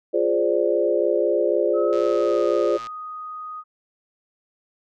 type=chord; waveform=sine; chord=D half-diminished seventh; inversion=first; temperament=equal; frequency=349.2 / 415.3 / 523.3 / 587.3 Hz; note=F4 / Ab4 / C5 / D5; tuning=0 / 0 / 0 / 0 cents; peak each=-23 dBFS; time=0.13-2.78 s; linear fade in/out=20 ms
type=tone with pitch glide; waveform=sine; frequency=1285 to 1245.5 Hz; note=E6 to D#6; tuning=-45 to +1 cents; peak=-31 dBFS; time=1.73-3.64 s; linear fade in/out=50 ms; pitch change=-54 cents; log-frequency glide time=2-2.42 s
type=click train; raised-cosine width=0.2 ms; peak=-23 dBFS; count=110; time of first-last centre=1.93-2.87 s; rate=116 Hz
effects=none